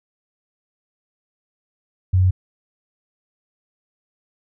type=tone; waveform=sine; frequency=92.5 Hz; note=F#2; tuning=in tune; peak=-12 dBFS; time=2.13-2.31 s; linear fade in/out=10 ms; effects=none